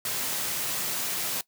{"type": "high-pass noise", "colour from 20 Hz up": "white", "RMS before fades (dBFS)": -30, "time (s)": [0.05, 1.41], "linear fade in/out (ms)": 2, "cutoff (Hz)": 100, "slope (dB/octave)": 48, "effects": ["noise-tail reverb RT60 0.1 s tail -19 dB re dry"]}